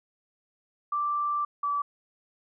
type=tone pair in turn; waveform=sine; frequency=1174 / 1153.2 Hz; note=D6 / D6; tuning=-1 / -32 cents; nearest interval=unison; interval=31 cents; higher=first; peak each=-25 dBFS; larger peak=neither; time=0.92-1.45 / 1.63-1.82 s; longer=first; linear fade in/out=5 ms; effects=none

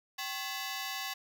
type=ring-modulated tone; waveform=10% pulse; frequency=932 Hz; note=A#5; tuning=1 cent flat; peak=-24 dBFS; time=0.18-1.14 s; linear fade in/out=10 ms; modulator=156 Hz; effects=none

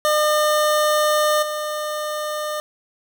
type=tone with level steps; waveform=25% pulse; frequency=605 Hz; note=D#5; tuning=49 cents flat; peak=-12 / -20 dBFS; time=0.05-2.6 s; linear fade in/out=0 ms; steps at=1.42 s; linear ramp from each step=10 ms; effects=none

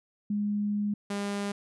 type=tone pair in turn; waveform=sine / sawtooth; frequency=206.6 / 201.9 Hz; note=G#3 / G#3; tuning=-9 / -49 cents; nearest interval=unison; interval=40 cents; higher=first; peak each=-26 dBFS; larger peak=neither; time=0.3-0.94 / 1.1-1.52 s; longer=first; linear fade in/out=5 ms; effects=resampled to 24000 Hz

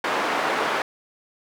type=band-pass noise; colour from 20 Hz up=white; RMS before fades=-24 dBFS; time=0.04-0.82 s; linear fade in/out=2 ms; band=360 to 1400 Hz; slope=12 dB/octave; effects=none

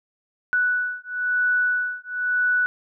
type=beating tone pair; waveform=sine; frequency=1480 / 1481 Hz; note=F#6 / F#6; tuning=0 / +1 cents; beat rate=1 Hz; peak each=-23 dBFS; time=0.53-2.66 s; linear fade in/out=0 ms; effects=none

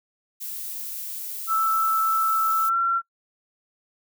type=noise; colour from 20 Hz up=violet; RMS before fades=-33 dBFS; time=0.4-2.7 s; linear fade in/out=20 ms
type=tone with pitch glide; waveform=sine; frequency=1318.5 to 1361.8 Hz; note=E6 to F6; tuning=0 to -44 cents; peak=-19 dBFS; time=1.47-3.02 s; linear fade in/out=50 ms; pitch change=+56 cents; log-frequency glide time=2.64-2.75 s
effects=noise-tail reverb RT60 0.1 s tail -26 dB re dry

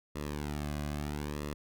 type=tone with flanger; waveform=sawtooth; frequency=73.7 Hz; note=D2; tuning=7 cents sharp; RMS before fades=-37 dBFS; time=0.15-1.54 s; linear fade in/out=10 ms; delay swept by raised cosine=1.3 to 2.23 ms; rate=0.76 Hz; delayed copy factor=-0.8; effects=none

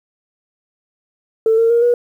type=tone with pitch steps; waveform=sine; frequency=445.5 / 457.2 / 469.3 / 481.6 Hz; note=A4 / A#4 / A#4 / B4; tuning=+22 / -34 / +12 / -44 cents; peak=-9 dBFS; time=1.46-1.94 s; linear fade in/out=2 ms; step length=120 ms; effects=tanh soft clip ceiling -5 dBFS + 8-bit

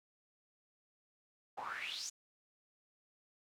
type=noise with band-pass filter sweep; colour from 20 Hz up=pink; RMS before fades=-43 dBFS; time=1.57-2.1 s; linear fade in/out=10 ms; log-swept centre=770 to 7000 Hz; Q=7; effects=none

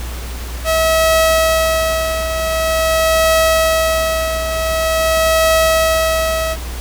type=tone with tremolo; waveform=sawtooth; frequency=645 Hz; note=E5; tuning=38 cents flat; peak=-6 dBFS; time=0.64-6.57 s; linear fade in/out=50 ms; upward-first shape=triangle; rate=0.46 Hz; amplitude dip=65%; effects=added 60 Hz sine -23 dBFS peak until 6.8 s + pink hiss -31 dBFS RMS until 6.8 s

